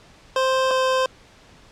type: tone pair in turn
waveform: 25% pulse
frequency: 523.3 / 519.7 Hz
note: C5 / C5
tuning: 0 / -12 cents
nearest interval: unison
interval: 12 cents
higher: first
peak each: -14 dBFS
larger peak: neither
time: 0.36-0.71 / 0.71-1.06 s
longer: neither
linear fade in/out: 2 ms
effects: pink hiss -50 dBFS RMS until 1.71 s + low-pass 6000 Hz 12 dB/octave